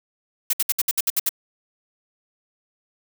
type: noise bursts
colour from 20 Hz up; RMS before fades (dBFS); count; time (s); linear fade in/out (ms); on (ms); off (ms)
blue; -20; 9; 0.5-1.292; 5; 32; 63
effects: none